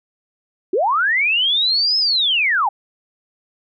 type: linear two-way sweep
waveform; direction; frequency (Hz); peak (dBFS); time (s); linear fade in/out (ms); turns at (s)
sine; up then down; 328.6 to 5220 to 752; -14; 0.73-2.69; 5; 1.98
effects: none